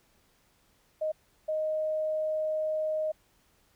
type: tone bursts at uneven times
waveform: sine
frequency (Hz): 622.3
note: D#5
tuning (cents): 0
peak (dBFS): -27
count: 2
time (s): 1.01-1.12 / 1.48-3.12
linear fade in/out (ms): 10
effects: pink hiss -67 dBFS RMS until 3.75 s